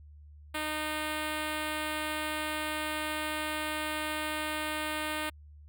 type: tone with notch filter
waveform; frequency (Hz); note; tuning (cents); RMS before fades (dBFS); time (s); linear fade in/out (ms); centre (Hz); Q
5% pulse; 307; D#4; -23; -34; 0.54-5.3; 10; 5800; 0.94
effects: added 74 Hz sine -49 dBFS peak until 5.68 s